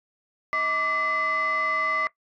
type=tone cluster; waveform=sine; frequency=636 / 1166 / 2028 Hz; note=D#5 / D6 / B6; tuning=+38 / -13 / +45 cents; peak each=-33 / -24 / -24 dBFS; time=0.53-2.07 s; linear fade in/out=0 ms; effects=noise-tail reverb RT60 0.1 s tail -18 dB re dry + tanh soft clip ceiling -17 dBFS